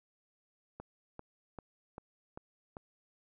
click train, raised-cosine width 1 ms, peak -30 dBFS, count 6, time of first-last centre 0.8-2.769 s, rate 2.54 Hz, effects none

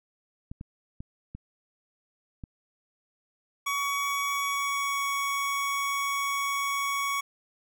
clicks, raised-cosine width 5 ms, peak -26 dBFS, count 5, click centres 0.515 / 0.611 / 1.005 / 1.35 / 2.438 s
25% pulse tone with pitch glide, 1126 to 1118.2 Hz, C#6 to C#6, +27 to +15 cents, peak -23 dBFS, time 3.66-7.21 s, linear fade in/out 10 ms, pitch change -12 cents, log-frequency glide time 4.4-5.04 s
effects none

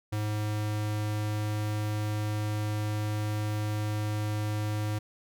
square tone, 105.9 Hz, G#2, 34 cents sharp, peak -29 dBFS, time 0.12-4.99 s, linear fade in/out 10 ms, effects none

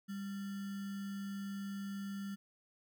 sine tone with sample-and-hold, 198.4 Hz, G3, 21 cents sharp, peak -39 dBFS, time 0.08-2.36 s, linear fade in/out 20 ms, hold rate 1575 Hz, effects none

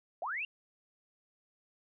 sine linear sweep, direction up, 595 to 2830 Hz, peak -34 dBFS, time 0.22-0.45 s, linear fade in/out 2 ms, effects none

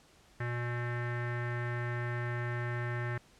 square tone with low-pass filter, 120.5 Hz, B2, 42 cents flat, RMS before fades -35 dBFS, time 0.4-3.18 s, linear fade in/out 5 ms, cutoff 1800 Hz, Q 5, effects pink hiss -62 dBFS RMS until 3.39 s + low-pass 9000 Hz 12 dB/octave

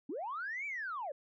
sine linear two-way sweep, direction up then down, 243.3 to 2352 to 520 Hz, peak -36 dBFS, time 0.09-1.12 s, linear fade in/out 5 ms, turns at 0.66 s, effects tanh soft clip ceiling -32 dBFS

